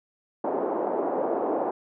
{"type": "band-pass noise", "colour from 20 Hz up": "pink", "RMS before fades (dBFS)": -27, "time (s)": [0.44, 1.71], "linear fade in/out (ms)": 5, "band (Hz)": [320, 840], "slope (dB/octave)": 24, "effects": []}